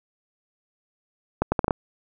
accelerating click train, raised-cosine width 1 ms, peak -6 dBFS, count 6, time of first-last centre 1.42-1.708 s, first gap 100 ms, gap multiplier 0.72, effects none

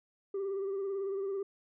sine tone with vibrato, 392 Hz, G4, in tune, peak -30 dBFS, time 0.34-1.43 s, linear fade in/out 5 ms, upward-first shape sine, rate 18 Hz, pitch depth 39 cents each way, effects tanh soft clip ceiling -31 dBFS

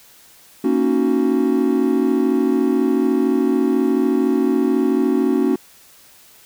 triangle chord, D# minor seventh, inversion second, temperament equal, 233.1 / 277.2 / 311.1 / 370 Hz, A#3 / C#4 / D#4 / F#4, 0 / 0 / 0 / 0 cents, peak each -19 / -16 / -21 / -18 dBFS, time 0.64-5.56 s, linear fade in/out 5 ms, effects white hiss -48 dBFS RMS until 6.45 s

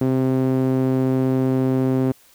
sawtooth tone with band-pass filter, 130.7 Hz, C3, 1 cent flat, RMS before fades -19 dBFS, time 0.01-2.12 s, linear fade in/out 5 ms, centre 300 Hz, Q 1.5, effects white hiss -53 dBFS RMS until 2.34 s

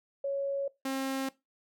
sine / sawtooth tone pair in turn, 555 / 267.7 Hz, C#5 / C4, +2 / +40 cents, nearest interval octave + minor second, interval 1262 cents, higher first, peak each -29 / -27 dBFS, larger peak second, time 0.24-0.68 / 0.85-1.29 s, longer neither, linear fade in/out 5 ms, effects noise-tail reverb RT60 0.2 s tail -19 dB re dry

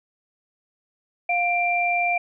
sine tone pair together, 703.8 / 2366 Hz, F5 / D7, +13 / +12 cents, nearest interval octave + major sixth, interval 2099 cents, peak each -22 dBFS, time 1.29-2.18 s, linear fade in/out 5 ms, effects none

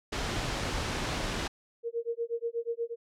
pink noise, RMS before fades -32 dBFS, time 0.12-1.48 s, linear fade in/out 10 ms
sine tone with tremolo, 466.2 Hz, A#4, in tune, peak -27 dBFS, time 1.83-2.96 s, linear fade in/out 50 ms, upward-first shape sine, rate 8.3 Hz, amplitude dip 100%
effects low-pass 6000 Hz 12 dB/octave

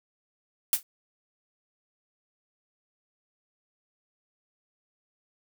blue noise with exponential decay, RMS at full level -18 dBFS, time 0.73-0.83 s, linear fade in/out 1 ms, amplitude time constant 20 ms, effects none

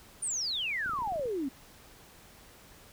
sine exponential sweep, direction down, 9490 to 253.9 Hz, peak -30 dBFS, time 0.22-1.49 s, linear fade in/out 10 ms
clicks, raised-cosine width 3 ms, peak -34 dBFS, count 10, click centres 0.861 / 0.895 / 0.935 / 0.989 / 1.021 / 1.075 / 1.122 / 1.159 / 1.196 / 1.257 s
effects pink hiss -55 dBFS RMS until 2.92 s

